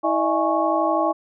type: tone cluster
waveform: sine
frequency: 324.8 / 608 / 660 / 834 / 1103 Hz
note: E4 / D#5 / E5 / G#5 / C#6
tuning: -26 / -40 / +2 / +7 / -9 cents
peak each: -24 dBFS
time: 0.03-1.13 s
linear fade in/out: 20 ms
effects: none